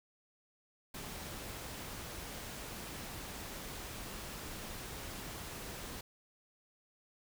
pink noise, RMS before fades -45 dBFS, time 0.94-6.01 s, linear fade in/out 5 ms, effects none

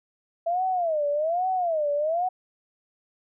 sine tone with vibrato, 659.3 Hz, E5, in tune, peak -22 dBFS, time 0.46-2.29 s, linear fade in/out 10 ms, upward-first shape sine, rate 1.2 Hz, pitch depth 230 cents each way, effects none

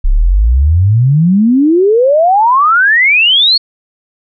sine exponential sweep, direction up, 31.23 to 4435 Hz, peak -5 dBFS, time 0.04-3.58 s, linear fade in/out 10 ms, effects none

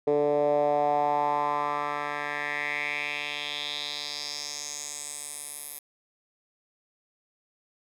10% pulse tone with band-pass filter sweep, 146.4 Hz, D3, 5 cents flat, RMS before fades -29 dBFS, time 0.07-5.79 s, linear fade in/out 5 ms, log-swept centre 450 to 12000 Hz, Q 3.7, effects none

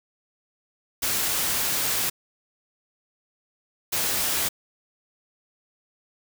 white noise bursts at uneven times, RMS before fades -25 dBFS, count 2, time 1.02-2.1 / 3.92-4.49 s, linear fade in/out 10 ms, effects none

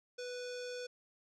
square tone with low-pass filter, 493.9 Hz, B4, in tune, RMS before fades -43 dBFS, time 0.18-0.87 s, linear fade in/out 10 ms, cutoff 5700 Hz, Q 2.7, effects none

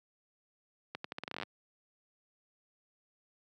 accelerating click train, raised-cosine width 0.3 ms, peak -22 dBFS, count 14, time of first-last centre 0.95-1.433 s, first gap 94 ms, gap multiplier 0.82, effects high-pass 150 Hz 12 dB/octave

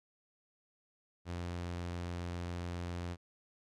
sawtooth tone, 87.31 Hz, F2, in tune, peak -34 dBFS, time 1.25-3.17 s, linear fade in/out 50 ms, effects low-pass 7000 Hz 12 dB/octave

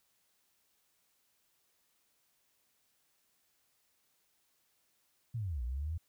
sine linear two-way sweep, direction down then up, 123.47 to 57.2 to 85.5 Hz, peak -34 dBFS, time 5.34-5.98 s, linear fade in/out 10 ms, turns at 5.63 s, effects white hiss -75 dBFS RMS until 6.08 s

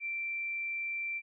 sine tone, 2349 Hz, D7, in tune, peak -33 dBFS, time 0-1.22 s, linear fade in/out 50 ms, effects none

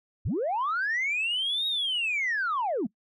sine linear two-way sweep, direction up then down, 57.3 to 3800 to 183.3 Hz, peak -24 dBFS, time 0.25-2.87 s, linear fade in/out 10 ms, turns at 1.67 s, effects noise-tail reverb RT60 0.1 s tail -23 dB re dry + tanh soft clip ceiling -22 dBFS

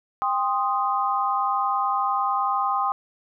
sine chord, C minor, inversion second, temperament equal with one note detuned, 795.4 / 1046.5 / 1244.5 Hz, G5 / C6 / Eb6, +25 / 0 / 0 cents, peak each -25 dBFS, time 0.22-2.92 s, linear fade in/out 0 ms, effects none

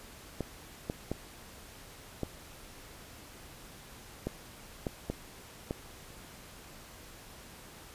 clicks, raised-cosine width 2 ms, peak -19 dBFS, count 8, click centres 0.407 / 0.899 / 1.116 / 2.233 / 4.27 / 4.868 / 5.1 / 5.709 s, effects pink hiss -51 dBFS RMS until 7.94 s + resampled to 32000 Hz

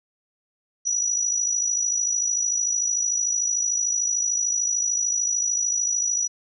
sine tone with amplitude modulation, 5860 Hz, F#8, 18 cents flat, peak -18 dBFS, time 0.85-6.28 s, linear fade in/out 20 ms, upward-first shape sine, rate 53.4 Hz, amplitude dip 60%, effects none

